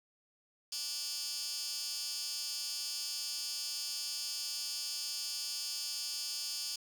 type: tone with high-pass filter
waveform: 15% pulse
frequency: 293.7 Hz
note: D4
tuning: in tune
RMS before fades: -39 dBFS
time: 0.72-6.76 s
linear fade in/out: 5 ms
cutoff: 5000 Hz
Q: 2.8
effects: none